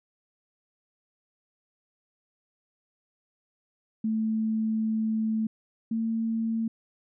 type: tone pair in turn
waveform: sine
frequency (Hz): 220 / 225.5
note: A3 / A3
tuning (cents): 0 / +43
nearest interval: unison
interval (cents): 43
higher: second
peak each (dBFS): -24 / -25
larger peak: first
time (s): 4.04-5.47 / 5.91-6.68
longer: first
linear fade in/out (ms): 5
effects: none